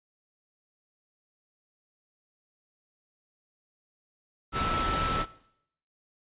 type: tone in noise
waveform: sine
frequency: 1318.5 Hz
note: E6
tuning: in tune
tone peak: -29 dBFS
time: 4.52-5.26 s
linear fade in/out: 50 ms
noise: pink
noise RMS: -30 dBFS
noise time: 4.52-5.26 s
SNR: -2 dB
effects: noise-tail reverb RT60 0.7 s tail -18 dB re dry + resampled to 8000 Hz